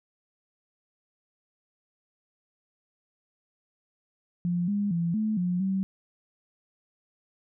sine tone with pitch steps, 174.9 / 203.7 / 169.4 / 216.2 / 178.5 / 191.8 Hz, F3 / G#3 / E3 / A3 / F3 / G3, +3 / -33 / +48 / -30 / +38 / -37 cents, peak -24 dBFS, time 4.45-5.83 s, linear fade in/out 0 ms, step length 230 ms, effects none

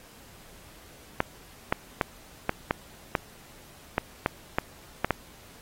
clicks, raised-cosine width 0.5 ms, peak -7 dBFS, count 11, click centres 1.204 / 1.725 / 2.012 / 2.494 / 2.709 / 3.152 / 3.981 / 4.261 / 4.585 / 5.046 / 5.107 s, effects pink hiss -52 dBFS RMS until 5.61 s + AAC 48 kbps

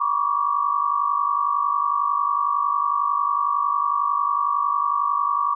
sine tone cluster, 965 / 1117 / 1168 Hz, B5 / C#6 / D6, -40 / +13 / -10 cents, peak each -28 / -22 / -22 dBFS, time 0-5.55 s, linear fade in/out 10 ms, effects none

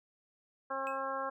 harmonic tone, 269.2 Hz, C4, 49 cents sharp, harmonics 1 / 2 / 3 / 4 / 5 / 6, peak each -49 / -39 / -42 / -38 / -41 / -45 dBFS, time 0.7-1.3 s, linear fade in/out 10 ms
triangle tone with exponential decay, 2568 Hz, E7, 46 cents flat, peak -37 dBFS, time 0.87-1.04 s, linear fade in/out 0 ms, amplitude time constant 36 ms
effects none

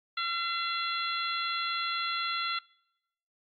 harmonic tone, 681 Hz, F5, 44 cents flat, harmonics 2 / 3 / 4 / 5 / 6, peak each -32 / -37 / -39 / -37 / -37 dBFS, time 0.17-2.59 s, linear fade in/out 5 ms, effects noise-tail reverb RT60 0.9 s tail -26 dB re dry + AAC 48 kbps

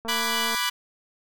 click train, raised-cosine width 1 ms, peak -23 dBFS, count 114, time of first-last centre 0.05-0.548 s, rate 227 Hz
15% pulse chord, G# half-diminished seventh, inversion first, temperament equal, 987.8 / 1174.7 / 1480 / 1661.2 Hz, B5 / D6 / F#6 / G#6, 0 / 0 / 0 / 0 cents, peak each -21 / -23 / -24 / -25 dBFS, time 0.08-0.7 s, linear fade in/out 10 ms
effects none

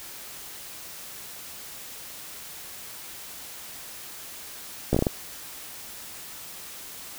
slowing click train, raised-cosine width 2 ms, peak -8 dBFS, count 6, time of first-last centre 4.93-5.068 s, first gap 15 ms, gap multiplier 1.31, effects white hiss -41 dBFS RMS until 7.18 s

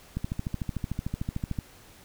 click train, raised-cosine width 5 ms, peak -17 dBFS, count 20, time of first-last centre 0.17-1.588 s, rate 13.4 Hz, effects pink hiss -53 dBFS RMS until 2.04 s

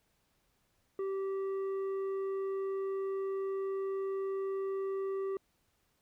triangle tone with tanh clipping, 388.1 Hz, G4, 17 cents flat, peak -34 dBFS, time 0.99-5.37 s, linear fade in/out 2 ms, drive 11 dB, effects pink hiss -75 dBFS RMS until 6.01 s

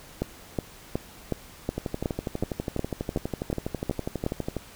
two click trains, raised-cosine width 2 ms, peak -15 / -12 dBFS, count 35 / 12, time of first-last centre 1.78-4.567 / 0.22-4.264 s, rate 12.2 / 2.72 Hz, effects pink hiss -48 dBFS RMS until 4.75 s

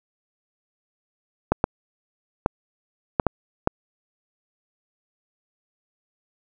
clicks, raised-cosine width 1 ms, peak -3 dBFS, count 6, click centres 1.52 / 1.641 / 2.461 / 3.198 / 3.267 / 3.674 s, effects none

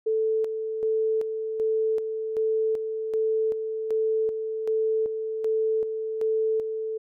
sine tone with tremolo, 440 Hz, A4, in tune, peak -21 dBFS, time 0.06-6.98 s, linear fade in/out 10 ms, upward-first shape square, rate 1.3 Hz, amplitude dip 50%, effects none

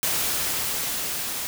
white noise with level ramp, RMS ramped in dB -24 to -30 dBFS, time 0.03-1.47 s, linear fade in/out 0 ms, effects none

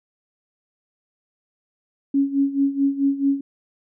sine tone with tremolo, 277.2 Hz, C#4, in tune, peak -14 dBFS, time 2.14-3.41 s, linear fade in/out 5 ms, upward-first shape sine, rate 4.6 Hz, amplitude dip 80%, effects none

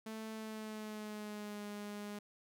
sawtooth tone with pitch glide, 220 to 206.5 Hz, A3 to G#3, 0 to -10 cents, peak -39 dBFS, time 0.06-2.19 s, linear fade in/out 5 ms, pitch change -110 cents, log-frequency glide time 0.33-1.64 s, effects none

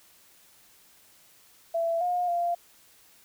sine tone with pitch steps, 668 / 714 / 693 Hz, E5 / F5 / F5, +23 / +38 / -14 cents, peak -24 dBFS, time 1.74-2.55 s, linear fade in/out 10 ms, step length 270 ms, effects white hiss -58 dBFS RMS until 3.24 s

